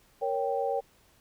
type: chord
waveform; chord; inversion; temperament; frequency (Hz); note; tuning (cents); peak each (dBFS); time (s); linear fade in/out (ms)
sine; G diminished; first; equal; 466.2 / 554.4 / 784; Bb4 / Db5 / G5; 0 / 0 / 0; -31; 0.21-0.81; 20
effects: pink hiss -63 dBFS RMS until 1.2 s